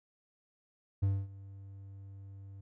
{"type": "tone with ADSR envelope", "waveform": "triangle", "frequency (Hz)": 98, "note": "G2", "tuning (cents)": 0, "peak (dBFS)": -23, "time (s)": [1.02, 2.61], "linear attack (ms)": 13, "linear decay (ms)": 240, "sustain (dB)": -21, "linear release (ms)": 7, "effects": []}